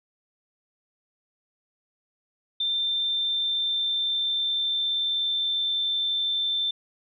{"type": "tone with pitch glide", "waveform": "sine", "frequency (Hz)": [3577, 3554], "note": ["A7", "A7"], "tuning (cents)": [28, 17], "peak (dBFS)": -23, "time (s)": [2.6, 6.71], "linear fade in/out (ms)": 5, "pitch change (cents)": -11, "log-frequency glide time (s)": [2.98, 5.8], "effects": []}